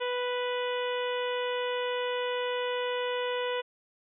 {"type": "harmonic tone", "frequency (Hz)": 493.9, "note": "B4", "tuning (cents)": 0, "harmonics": [1, 2, 3, 4, 5, 6, 7], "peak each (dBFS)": [-30, -36, -40, -41, -43, -40, -44], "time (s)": [0, 3.62], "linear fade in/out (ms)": 20, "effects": []}